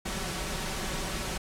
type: noise with comb filter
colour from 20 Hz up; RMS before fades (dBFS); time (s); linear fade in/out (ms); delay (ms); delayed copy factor
pink; -33; 0.05-1.38; 10; 5.3; +0.55
effects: low-pass 10000 Hz 12 dB/octave